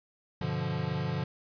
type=chord; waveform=square; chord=G dominant seventh; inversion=none; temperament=equal; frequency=98 / 123.47 / 146.83 / 174.61 Hz; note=G2 / B2 / D3 / F3; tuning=0 / 0 / 0 / 0 cents; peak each=-40 / -37 / -34 / -36 dBFS; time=0.41-1.24 s; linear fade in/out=5 ms; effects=resampled to 11025 Hz + 10-bit